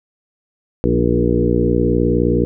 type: harmonic tone with a mistuned harmonic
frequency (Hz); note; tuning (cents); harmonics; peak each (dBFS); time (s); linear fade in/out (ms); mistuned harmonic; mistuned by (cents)
59.5; A#1; +36; 1 / 2 / 3 / 4 / 5 / 6 / 7 / 8; -21 / -21 / -21 / -21 / -21 / -21 / -21 / -21; 0.84-2.45; 0; 5; +25
effects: none